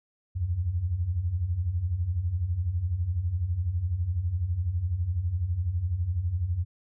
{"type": "beating tone pair", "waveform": "sine", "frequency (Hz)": [79, 91], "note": ["D#2", "F#2"], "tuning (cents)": [27, -28], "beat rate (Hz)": 12, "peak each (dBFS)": [-32, -26], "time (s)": [0.35, 6.65], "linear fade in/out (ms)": 20, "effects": []}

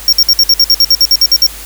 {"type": "tone bursts", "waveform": "square", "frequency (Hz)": 5530, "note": "F8", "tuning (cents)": -18, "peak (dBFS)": -4, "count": 14, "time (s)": [0.08, 1.466], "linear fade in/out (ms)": 2, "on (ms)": 47, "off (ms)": 56, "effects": ["added 50 Hz sine -31 dBFS peak until 1.65 s", "white hiss -29 dBFS RMS until 1.65 s"]}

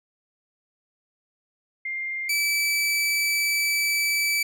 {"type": "tone pair in turn", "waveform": ["sine", "sawtooth"], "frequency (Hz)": [2107, 2309], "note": ["C7", "D7"], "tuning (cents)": [12, -30], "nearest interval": "major second", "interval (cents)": 158, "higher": "second", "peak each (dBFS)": [-27, -18], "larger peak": "second", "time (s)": [[1.85, 2.29], [2.29, 4.43]], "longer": "second", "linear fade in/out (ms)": 5, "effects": []}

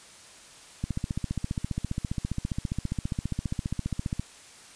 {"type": "click train", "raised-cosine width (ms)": 5, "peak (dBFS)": -16, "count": 51, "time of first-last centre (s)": [0.84, 4.196], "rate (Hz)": 14.9, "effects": ["white hiss -50 dBFS RMS until 4.75 s", "resampled to 22050 Hz"]}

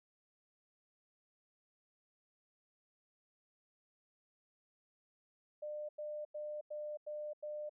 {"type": "tone bursts", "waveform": "sine", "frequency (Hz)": 600, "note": "D5", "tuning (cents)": 37, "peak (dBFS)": -40, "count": 6, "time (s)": [5.62, 7.695], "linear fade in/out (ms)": 10, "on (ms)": 270, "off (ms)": 91, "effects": []}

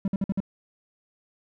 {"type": "tone bursts", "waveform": "triangle", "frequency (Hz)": 195.3, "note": "G3", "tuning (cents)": -6, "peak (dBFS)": -20, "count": 5, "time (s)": [0.05, 0.403], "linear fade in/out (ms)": 2, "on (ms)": 29, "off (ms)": 52, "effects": []}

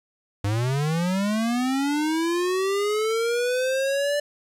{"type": "linear sweep", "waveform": "square", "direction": "up", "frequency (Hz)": [97.7, 587.3], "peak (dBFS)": -22, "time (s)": [0.44, 4.2], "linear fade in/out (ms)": 5, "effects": ["low-pass 11000 Hz 12 dB/octave", "9-bit"]}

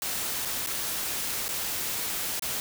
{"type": "noise with dropouts", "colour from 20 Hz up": "white", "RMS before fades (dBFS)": -31, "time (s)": [0.02, 2.6], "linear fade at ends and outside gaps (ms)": 1, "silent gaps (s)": [[0.451, 0.455], [0.663, 0.671], [1.482, 1.489], [2.395, 2.422]], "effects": []}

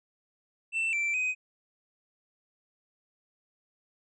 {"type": "tone with pitch steps", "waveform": "triangle", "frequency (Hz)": [2675, 2342, 2510], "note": ["E7", "D7", "D#7"], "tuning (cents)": [25, -5, 15], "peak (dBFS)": -25, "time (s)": [0.72, 1.35], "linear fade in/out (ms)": 50, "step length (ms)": 210, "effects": ["resampled to 22050 Hz"]}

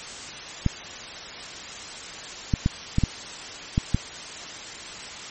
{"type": "clicks", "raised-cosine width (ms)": 5, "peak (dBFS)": -7, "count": 7, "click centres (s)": [0.663, 2.538, 2.661, 2.984, 3.037, 3.779, 3.946], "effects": ["white hiss -37 dBFS RMS until 5.3 s", "MP3 32 kbps"]}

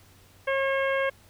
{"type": "harmonic tone with a mistuned harmonic", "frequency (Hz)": 542, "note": "C#5", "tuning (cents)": -39, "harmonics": [1, 2, 3, 4, 5, 6], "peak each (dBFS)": [-25, -32, -30, -33, -40, -42], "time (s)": [0.47, 1.1], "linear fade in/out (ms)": 10, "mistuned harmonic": 6, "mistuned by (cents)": -22, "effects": ["added 94 Hz sine -57 dBFS peak until 1.29 s", "pink hiss -57 dBFS RMS until 1.29 s"]}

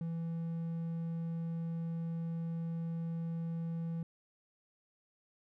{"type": "tone", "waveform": "triangle", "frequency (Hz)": 166, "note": "E3", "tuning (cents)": 12, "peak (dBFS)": -33, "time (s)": [0.01, 4.03], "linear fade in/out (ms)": 2, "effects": []}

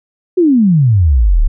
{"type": "exponential sweep", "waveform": "sine", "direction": "down", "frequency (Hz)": [378.5, 32], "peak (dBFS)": -6, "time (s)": [0.37, 1.48], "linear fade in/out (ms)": 10, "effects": []}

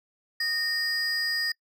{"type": "tone pair together", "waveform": "triangle", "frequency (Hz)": [1839, 4910], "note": ["A#6", "D#8"], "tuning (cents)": [-24, -24], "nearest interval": "octave + perfect fourth", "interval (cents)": 1700, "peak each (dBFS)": -25, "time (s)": [0.4, 1.52], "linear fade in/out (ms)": 5, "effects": ["noise-tail reverb RT60 0.1 s tail -26 dB re dry", "tanh soft clip ceiling -21 dBFS"]}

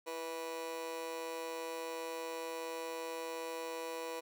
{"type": "tone with amplitude modulation", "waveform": "30% pulse", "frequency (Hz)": 490.7, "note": "B4", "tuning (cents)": -11, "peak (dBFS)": -33, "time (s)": [0.06, 4.21], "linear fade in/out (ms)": 20, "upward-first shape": "sine", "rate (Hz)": 160, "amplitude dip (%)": 85, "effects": []}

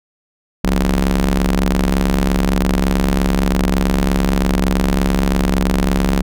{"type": "ring-modulated tone", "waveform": "sawtooth", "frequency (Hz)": 68.9, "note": "C#2", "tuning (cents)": -10, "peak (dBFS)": -6, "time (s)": [0.64, 6.22], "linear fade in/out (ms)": 5, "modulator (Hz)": 115, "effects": []}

